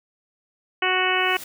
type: harmonic tone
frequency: 370 Hz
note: F#4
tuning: in tune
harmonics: 1 / 2 / 3 / 4 / 5 / 6 / 7 / 8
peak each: -27 / -27 / -27 / -27 / -27 / -27 / -27 / -27 dBFS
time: 0.82-1.37 s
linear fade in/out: 5 ms
type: noise with exponential growth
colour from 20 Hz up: white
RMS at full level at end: -35 dBFS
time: 1.02-1.44 s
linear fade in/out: 5 ms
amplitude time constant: 90 ms
effects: none